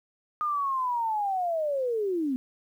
sine linear sweep, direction down, 1231 to 246.9 Hz, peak -25 dBFS, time 0.41-2.36 s, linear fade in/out 0 ms, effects 10-bit

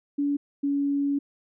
sine tone pair in turn, 285.7 / 282.4 Hz, D4 / C#4, -48 / +32 cents, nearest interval unison, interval 20 cents, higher first, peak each -22 dBFS, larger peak neither, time 0.18-0.37 / 0.63-1.19 s, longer second, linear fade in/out 10 ms, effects none

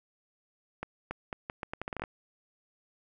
accelerating click train, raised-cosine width 0.5 ms, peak -20 dBFS, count 13, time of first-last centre 0.83-2.038 s, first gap 280 ms, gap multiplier 0.78, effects none

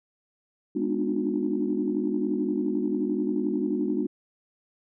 sine tone cluster, 207.8 / 248.7 / 294.7 / 306.1 / 362 Hz, G#3 / B3 / D4 / D#4 / F#4, +1 / +12 / +6 / -28 / -38 cents, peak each -30 dBFS, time 0.75-4.07 s, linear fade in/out 10 ms, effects tanh soft clip ceiling -13 dBFS

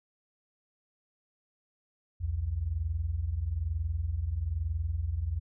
sine tone pair together, 63 / 84.09 Hz, B1 / E2, +35 / +35 cents, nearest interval perfect fourth, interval 500 cents, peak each -34 / -30 dBFS, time 2.2-5.4 s, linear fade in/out 20 ms, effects none

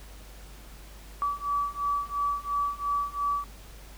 sine beating tone pair, 1147 / 1149.9 Hz, D6 / D6, -41 / -37 cents, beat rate 2.9 Hz, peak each -30 / -29 dBFS, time 1.22-3.44 s, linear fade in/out 0 ms, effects added 50 Hz sine -45 dBFS peak until 3.97 s + pink hiss -51 dBFS RMS until 3.97 s

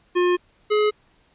square tone pair in turn, 356.4 / 422.4 Hz, F4 / G#4, +35 / +29 cents, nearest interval minor third, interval 294 cents, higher second, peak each -17 dBFS, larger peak neither, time 0.15-0.37 / 0.7-0.91 s, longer first, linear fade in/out 20 ms, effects pink hiss -60 dBFS RMS until 1.34 s + resampled to 8000 Hz

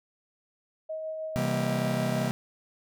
sine tone with tremolo, 632 Hz, D#5, 27 cents sharp, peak -31 dBFS, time 0.89-2.28 s, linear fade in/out 10 ms, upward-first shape sine, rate 6.4 Hz, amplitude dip 25%
45% pulse chord, C dominant seventh, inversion none, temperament just, 130.81 / 163.52 / 196.22 / 235.5 Hz, C3 / E3 / G3 / Bb3, 0 / -14 / +2 / +18 cents, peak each -31 / -34 / -33 / -32 dBFS, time 1.36-2.31 s, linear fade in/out 0 ms
effects none

